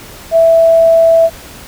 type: tone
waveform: sine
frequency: 659.3 Hz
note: E5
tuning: in tune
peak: -4 dBFS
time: 0.31-1.3 s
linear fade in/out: 50 ms
effects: pink hiss -33 dBFS RMS until 1.67 s